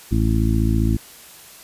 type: harmonic tone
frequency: 55 Hz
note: A1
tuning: in tune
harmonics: 1 / 2 / 3 / 4 / 5 / 6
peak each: -19 / -20 / -28 / -23 / -27 / -26 dBFS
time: 0.11-0.97 s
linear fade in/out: 10 ms
effects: white hiss -43 dBFS RMS until 1.63 s + resampled to 32000 Hz